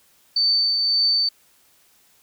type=tone with tremolo; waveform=sine; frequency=4554 Hz; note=C#8; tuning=46 cents sharp; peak=-15 dBFS; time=0.36-1.29 s; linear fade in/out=5 ms; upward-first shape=triangle; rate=1.8 Hz; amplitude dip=35%; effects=white hiss -58 dBFS RMS until 2.22 s